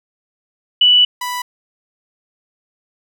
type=tone pair in turn; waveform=sine / sawtooth; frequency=2961 / 988.1 Hz; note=F#7 / B5; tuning=+1 / +1 cents; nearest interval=octave + perfect fifth; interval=1900 cents; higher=first; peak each=-7 / -17 dBFS; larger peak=first; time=0.81-1.05 / 1.21-1.42 s; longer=first; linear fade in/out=5 ms; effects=none